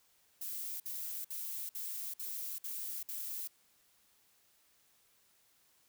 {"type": "noise bursts", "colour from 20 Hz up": "violet", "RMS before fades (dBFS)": -41, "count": 7, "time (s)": [0.41, 3.476], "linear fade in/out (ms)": 5, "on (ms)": 390, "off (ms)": 56, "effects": ["white hiss -70 dBFS RMS until 5.88 s"]}